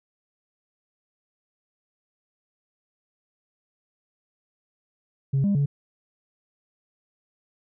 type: tone with pitch steps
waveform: sine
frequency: 136.4 / 201.2 / 142 Hz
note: C#3 / G3 / C#3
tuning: -28 / +45 / +42 cents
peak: -17 dBFS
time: 5.33-5.66 s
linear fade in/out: 10 ms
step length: 110 ms
effects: tanh soft clip ceiling -17 dBFS